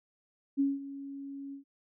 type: tone with ADSR envelope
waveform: sine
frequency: 277.2 Hz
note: C#4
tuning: in tune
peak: -23 dBFS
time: 0.57-1.64 s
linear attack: 30 ms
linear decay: 190 ms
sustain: -16 dB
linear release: 110 ms
effects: none